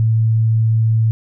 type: tone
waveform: sine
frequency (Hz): 111.8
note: A2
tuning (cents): +28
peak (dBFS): -11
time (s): 0-1.11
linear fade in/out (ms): 0
effects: none